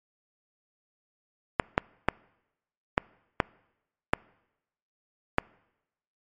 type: clicks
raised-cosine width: 0.5 ms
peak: -5 dBFS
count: 7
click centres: 1.598 / 1.779 / 2.086 / 2.979 / 3.402 / 4.135 / 5.384 s
effects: noise-tail reverb RT60 0.9 s tail -25 dB re dry + MP3 48 kbps